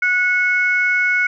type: tone pair together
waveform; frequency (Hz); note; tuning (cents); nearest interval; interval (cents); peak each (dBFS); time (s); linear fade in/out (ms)
sine; 1466 / 2197; F#6 / C#7; -16 / -16; perfect fifth; 700; -16; 0.02-1.27; 5
effects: tanh soft clip ceiling -6 dBFS